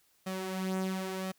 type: tone with flanger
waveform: sawtooth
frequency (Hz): 188.4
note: F#3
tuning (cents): +32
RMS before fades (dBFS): -35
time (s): 0.26-1.32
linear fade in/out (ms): 10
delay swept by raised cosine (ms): 1.6 to 5.2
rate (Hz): 0.97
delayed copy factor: +0.55
effects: white hiss -69 dBFS RMS until 1.38 s